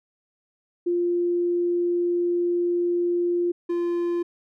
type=tone pair in turn; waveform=sine / triangle; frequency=349.2 / 346 Hz; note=F4 / F4; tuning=0 / -16 cents; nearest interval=unison; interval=16 cents; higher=first; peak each=-20 dBFS; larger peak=neither; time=0.86-3.52 / 3.69-4.23 s; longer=first; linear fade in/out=10 ms; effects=none